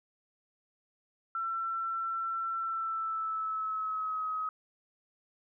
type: tone with pitch glide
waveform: sine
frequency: 1345 to 1269.5 Hz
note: E6 to D#6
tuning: +34 to +34 cents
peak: -31 dBFS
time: 1.35-4.49 s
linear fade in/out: 2 ms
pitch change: -100 cents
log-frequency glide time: 2.58-4.26 s
effects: none